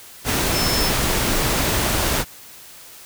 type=tone in noise; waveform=sine; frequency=5274 Hz; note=E8; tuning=in tune; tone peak=-23 dBFS; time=0.52-0.92 s; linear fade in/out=50 ms; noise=pink; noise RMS=-20 dBFS; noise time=0.24-2.25 s; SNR=-6 dB; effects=white hiss -42 dBFS RMS until 3.05 s